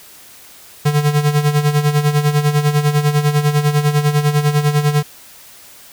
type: tone with tremolo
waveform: square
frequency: 147.6 Hz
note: D3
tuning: 9 cents sharp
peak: -10 dBFS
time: 0.85-5.03 s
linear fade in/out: 10 ms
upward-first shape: sine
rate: 10 Hz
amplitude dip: 70%
effects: white hiss -41 dBFS RMS until 5.92 s